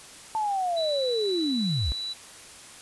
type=linear sweep; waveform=sine; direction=down; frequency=890 to 51.2 Hz; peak=-24 dBFS; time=0.35-1.92 s; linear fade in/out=0 ms
type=tone; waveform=sine; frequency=3951 Hz; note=B7; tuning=in tune; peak=-30 dBFS; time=0.76-2.14 s; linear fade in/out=20 ms
effects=white hiss -46 dBFS RMS until 2.81 s + resampled to 24000 Hz